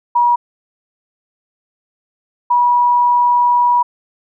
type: tone pair in turn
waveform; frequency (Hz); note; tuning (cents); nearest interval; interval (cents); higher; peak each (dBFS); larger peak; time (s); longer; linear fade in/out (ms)
sine; 961 / 969.9; B5 / B5; -48 / -32; unison; 16; second; -9; neither; 0.15-0.36 / 2.5-3.83; second; 10
effects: none